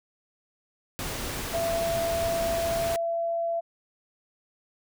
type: noise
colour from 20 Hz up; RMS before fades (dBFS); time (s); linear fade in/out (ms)
pink; -33; 0.99-2.96; 0
type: tone with pitch glide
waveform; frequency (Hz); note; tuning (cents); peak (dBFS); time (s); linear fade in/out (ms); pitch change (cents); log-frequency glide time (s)
sine; 670 to 673.9; E5 to E5; +28 to +38; -25; 1.53-3.61; 20; +10; 2.59-3.28
effects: none